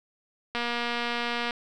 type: click train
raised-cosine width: 0.3 ms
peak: -14 dBFS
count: 229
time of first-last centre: 0.55-1.508 s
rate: 238 Hz
effects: none